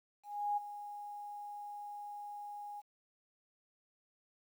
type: tone with ADSR envelope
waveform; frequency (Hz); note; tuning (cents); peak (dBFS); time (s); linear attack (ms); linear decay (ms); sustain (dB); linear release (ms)
sine; 824; G#5; -14; -30; 0.23-2.82; 340; 16; -13; 29
effects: 11-bit